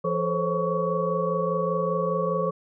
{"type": "tone cluster", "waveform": "sine", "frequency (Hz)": [170.8, 434.9, 516, 541, 1124], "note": ["F3", "A4", "C5", "C#5", "C#6"], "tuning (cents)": [-38, -20, -24, -42, 24], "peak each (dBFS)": -29, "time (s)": [0.04, 2.51], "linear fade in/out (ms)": 10, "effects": []}